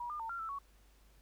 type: tone with pitch steps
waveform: sine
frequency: 960 / 1205 / 903 / 1379 / 1322 / 1117 Hz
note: B5 / D6 / A5 / F6 / E6 / C#6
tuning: -49 / +44 / +45 / -22 / +5 / +13 cents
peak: -38 dBFS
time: 0-0.588 s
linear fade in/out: 5 ms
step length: 98 ms
effects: added 50 Hz sine -62 dBFS peak until 1.21 s + pink hiss -69 dBFS RMS until 1.21 s